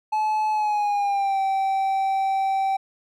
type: tone with pitch glide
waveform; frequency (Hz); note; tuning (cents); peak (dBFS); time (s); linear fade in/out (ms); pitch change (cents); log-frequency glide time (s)
triangle; 860 to 775.1; A5 to G5; -40 to -20; -18; 0.12-2.77; 10; -180; 0.51-1.4
effects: none

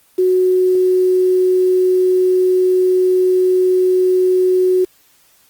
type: tone with quantisation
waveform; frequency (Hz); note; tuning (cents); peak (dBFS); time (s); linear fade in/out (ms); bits
sine; 368.7; F#4; -6; -10; 0.18-4.85; 10; 6
effects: white hiss -53 dBFS RMS until 5.49 s + Opus 24 kbps

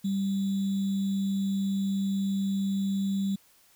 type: tone with sample-and-hold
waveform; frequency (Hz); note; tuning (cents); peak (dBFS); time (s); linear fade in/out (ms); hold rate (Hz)
sine; 196; G3; 0; -25; 0.04-3.36; 10; 3675
effects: white hiss -61 dBFS RMS until 3.75 s

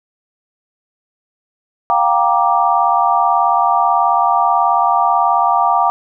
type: chord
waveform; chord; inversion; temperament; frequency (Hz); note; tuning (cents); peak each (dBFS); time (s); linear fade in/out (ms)
sine; G minor seventh; third; just; 705.6 / 784 / 940.8 / 1176; F5 / G5 / Bb5 / D6; +18 / 0 / +16 / +2; -16; 1.9-5.9; 0
effects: none

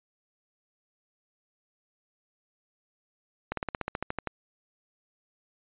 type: slowing click train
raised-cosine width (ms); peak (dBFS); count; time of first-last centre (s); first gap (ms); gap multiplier
0.5; -15; 12; 3.52-4.273; 53; 1.05
effects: resampled to 8000 Hz

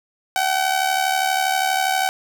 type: tone with amplitude modulation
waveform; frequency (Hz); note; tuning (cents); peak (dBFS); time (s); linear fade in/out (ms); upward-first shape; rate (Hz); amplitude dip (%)
sawtooth; 759; F#5; +44; -11; 0.36-2.09; 0; sine; 72.4; 65
effects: none

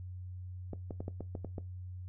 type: clicks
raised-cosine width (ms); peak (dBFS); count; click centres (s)
2; -26; 8; 0.733 / 0.908 / 1.005 / 1.081 / 1.207 / 1.352 / 1.447 / 1.582
effects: noise-tail reverb RT60 0.2 s tail -18 dB re dry + added 91 Hz sine -41 dBFS peak until 2.08 s

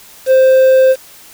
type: tone with quantisation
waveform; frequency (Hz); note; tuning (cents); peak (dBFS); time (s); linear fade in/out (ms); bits
triangle; 523.3; C5; 0; -3; 0.26-0.96; 50; 5
effects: white hiss -39 dBFS RMS until 1.33 s

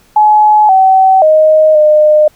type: tone with pitch steps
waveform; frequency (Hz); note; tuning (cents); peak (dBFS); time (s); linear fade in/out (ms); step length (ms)
sine; 849 / 762 / 623 / 608; G#5 / G5 / D#5 / D#5; +38 / -49 / +2 / -40; -3; 0.16-2.28; 5; 530
effects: pink hiss -48 dBFS RMS until 2.35 s

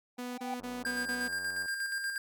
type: tone with exponential growth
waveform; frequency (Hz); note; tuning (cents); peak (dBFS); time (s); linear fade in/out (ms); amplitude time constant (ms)
triangle; 777; G5; -16; -30; 0.17-0.54; 2; 80
type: tone bursts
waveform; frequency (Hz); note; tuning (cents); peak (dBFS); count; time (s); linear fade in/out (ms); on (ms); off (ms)
sawtooth; 246.9; B3; 0; -33; 5; 0.18-1.284; 10; 200; 26
type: click train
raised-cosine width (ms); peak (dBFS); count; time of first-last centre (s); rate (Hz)
1; -37; 99; 0.6-1.658; 92.6
type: tone with tremolo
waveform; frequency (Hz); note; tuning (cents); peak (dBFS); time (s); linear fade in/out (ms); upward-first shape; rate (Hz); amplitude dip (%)
square; 1600; G6; +35; -32; 0.85-2.18; 2; square; 8.4; 40
effects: none

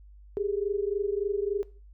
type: tone pair together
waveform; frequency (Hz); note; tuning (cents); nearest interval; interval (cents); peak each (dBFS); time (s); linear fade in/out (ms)
sine; 396 / 419.5; G4 / G#4; +18 / +17; minor second; 99; -29 / -29; 0.37-1.63; 0
effects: noise-tail reverb RT60 0.4 s tail -19 dB re dry + added 50 Hz sine -48 dBFS peak until 1.93 s

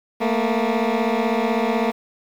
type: beating tone pair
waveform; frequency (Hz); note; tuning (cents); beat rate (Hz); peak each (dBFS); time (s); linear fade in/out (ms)
15% pulse; 220 / 236; A3 / A#3; 0 / +22; 16; -15; 0.2-1.92; 20
effects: low-pass 3000 Hz 12 dB/octave + 7-bit

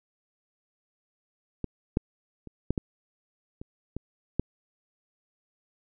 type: clicks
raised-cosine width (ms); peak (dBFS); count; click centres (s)
3; -17 / -10 / -29 / -12 / -14 / -26 / -20 / -11; 8; 1.643 / 1.971 / 2.473 / 2.706 / 2.778 / 3.615 / 3.966 / 4.396
effects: none

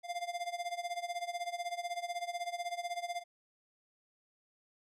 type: tone with tremolo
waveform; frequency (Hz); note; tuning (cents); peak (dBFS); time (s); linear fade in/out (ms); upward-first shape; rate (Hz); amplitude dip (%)
square; 698.5; F5; 0; -34; 0.03-3.24; 50; sine; 16; 85
effects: low-pass 9000 Hz 12 dB/octave

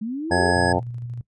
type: linear sweep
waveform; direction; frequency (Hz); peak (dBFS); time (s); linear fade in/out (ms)
sine; up; 206 to 440; -25; 0.01-0.53; 10
type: harmonic tone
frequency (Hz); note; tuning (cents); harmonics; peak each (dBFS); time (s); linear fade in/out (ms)
89.1; F2; +35; 1 / 2 / 3 / 4 / 5 / 6 / 7 / 8 / 9 / 10; -27 / -27 / -27 / -27 / -27 / -27 / -27 / -27 / -27 / -27; 0.3-0.8; 20
type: tone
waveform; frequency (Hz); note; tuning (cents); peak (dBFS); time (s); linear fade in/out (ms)
square; 1676; G#6; +15; -23; 0.31-0.73; 10
type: tone with tremolo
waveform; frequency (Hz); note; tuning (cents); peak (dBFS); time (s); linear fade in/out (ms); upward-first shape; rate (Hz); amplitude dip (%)
sine; 120; B2; -49; -28; 0.56-1.21; 0; square; 13; 30
effects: noise-tail reverb RT60 0.1 s tail -20 dB re dry + resampled to 24000 Hz

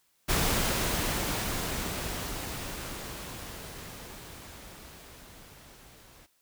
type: noise with level ramp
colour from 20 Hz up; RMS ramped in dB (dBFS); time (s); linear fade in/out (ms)
pink; -26 to -55; 0.28-6.27; 20
effects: white hiss -70 dBFS RMS until 6.41 s

